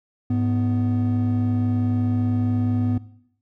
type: tone pair together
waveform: triangle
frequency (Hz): 104.3 / 248.1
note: G#2 / B3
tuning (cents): +8 / +8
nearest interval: octave + minor third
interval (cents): 1500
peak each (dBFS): -19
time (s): 0.3-2.98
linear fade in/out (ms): 5
effects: noise-tail reverb RT60 0.7 s tail -19 dB re dry + tanh soft clip ceiling -12 dBFS